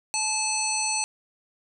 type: harmonic tone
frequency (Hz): 868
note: A5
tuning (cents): -24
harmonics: 1 / 3 / 5 / 7 / 9 / 10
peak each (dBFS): -31 / -31 / -31 / -31 / -31 / -31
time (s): 0.14-1.04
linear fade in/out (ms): 0
effects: none